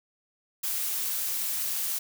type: noise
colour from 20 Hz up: blue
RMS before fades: -30 dBFS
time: 0.63-1.99 s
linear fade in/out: 10 ms
effects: none

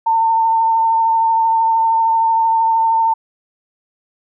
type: tone with vibrato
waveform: sine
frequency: 903 Hz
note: A5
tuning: 45 cents sharp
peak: -11 dBFS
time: 0.06-3.14 s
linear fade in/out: 10 ms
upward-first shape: sine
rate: 13 Hz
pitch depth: 17 cents each way
effects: none

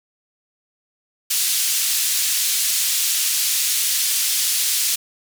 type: band-pass noise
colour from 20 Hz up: white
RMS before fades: -20 dBFS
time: 1.3-4.96 s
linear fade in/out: 10 ms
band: 3100 to 12000 Hz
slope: 12 dB/octave
effects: none

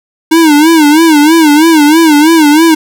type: tone with vibrato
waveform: square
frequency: 311.1 Hz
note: D#4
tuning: in tune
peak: -3 dBFS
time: 0.31-2.75 s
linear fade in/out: 10 ms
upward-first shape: sine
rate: 3.1 Hz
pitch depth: 120 cents each way
effects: none

